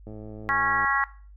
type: click train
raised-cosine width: 2 ms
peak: -28 dBFS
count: 84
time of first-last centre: 0.07-0.846 s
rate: 107 Hz
type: harmonic tone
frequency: 275.6 Hz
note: C#4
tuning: 10 cents flat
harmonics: 3 / 4 / 5 / 6 / 7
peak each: -30 / -26 / -28 / -28 / -27 dBFS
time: 0.49-1.04 s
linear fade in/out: 0 ms
effects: noise-tail reverb RT60 0.4 s tail -18 dB re dry + added 50 Hz sine -45 dBFS peak until 1.36 s